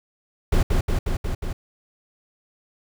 brown noise with echo, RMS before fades -17 dBFS, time 0.52-0.63 s, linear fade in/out 5 ms, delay 180 ms, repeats 5, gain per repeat -2 dB, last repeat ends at 1.53 s, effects none

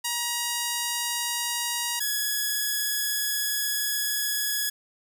5% pulse tone pair in turn, 951 / 1683.3 Hz, A#5 / G#6, +34 / +23 cents, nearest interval minor seventh, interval 989 cents, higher second, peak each -14 dBFS, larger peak neither, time 0.04-2 / 2-4.7 s, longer second, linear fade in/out 10 ms, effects none

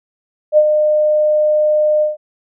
sine tone with ADSR envelope, 607 Hz, D#5, 43 cents flat, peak -4 dBFS, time 0.52-2.17 s, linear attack 55 ms, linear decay 56 ms, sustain -6 dB, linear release 150 ms, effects none

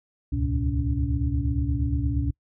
sine tone cluster, 68.3 / 76.9 / 106.1 / 122.8 / 284.3 Hz, C#2 / D#2 / G#2 / B2 / C#4, -25 / -20 / +38 / -9 / +44 cents, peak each -26 / -29 / -31 / -29 / -30 dBFS, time 0.32-2.31 s, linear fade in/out 10 ms, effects noise-tail reverb RT60 0.1 s tail -26 dB re dry

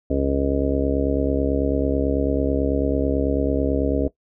harmonic tone, 69.1 Hz, C#2, 5 cents flat, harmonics 1 / 2 / 3 / 4 / 5 / 6 / 7 / 8 / 9, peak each -25 / -31 / -34 / -22 / -33 / -27 / -26 / -34 / -28 dBFS, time 0.1-4.08 s, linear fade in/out 5 ms, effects noise-tail reverb RT60 0.1 s tail -17 dB re dry

